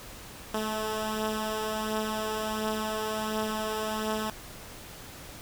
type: beating tone pair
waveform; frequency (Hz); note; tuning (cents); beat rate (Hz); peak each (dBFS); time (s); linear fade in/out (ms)
10% pulse; 216.4 / 217.8; A3 / A3; -29 / -17; 1.4; -22 / -28; 0.54-4.3; 2
effects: pink hiss -45 dBFS RMS until 5.41 s